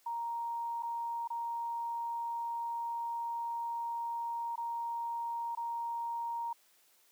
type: tone with dropouts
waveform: sine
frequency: 934 Hz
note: A#5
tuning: 3 cents sharp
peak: -34 dBFS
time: 0.06-6.53 s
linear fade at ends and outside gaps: 5 ms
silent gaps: 0.825-0.831 / 1.276-1.302 / 4.558-4.577 / 5.551-5.572 s
effects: white hiss -67 dBFS RMS until 7.11 s + high-pass 300 Hz 12 dB/octave